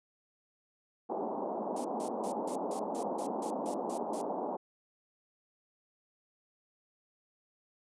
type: band-pass noise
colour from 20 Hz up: white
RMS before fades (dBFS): -36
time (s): 1.09-4.57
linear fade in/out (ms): 10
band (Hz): 200 to 920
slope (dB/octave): 48
type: noise bursts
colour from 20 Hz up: violet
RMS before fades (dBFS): -41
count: 11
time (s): 1.76-4.217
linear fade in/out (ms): 5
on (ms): 87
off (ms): 150
effects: resampled to 22050 Hz